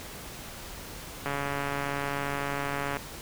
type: click train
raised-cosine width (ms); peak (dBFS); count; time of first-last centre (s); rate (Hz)
0.5; -16; 242; 1.26-2.969; 141
effects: pink hiss -42 dBFS RMS until 3.21 s